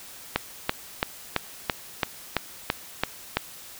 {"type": "click train", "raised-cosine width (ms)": 0.3, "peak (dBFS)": -5, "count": 10, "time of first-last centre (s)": [0.36, 3.37], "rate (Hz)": 2.99, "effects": ["white hiss -44 dBFS RMS until 3.79 s"]}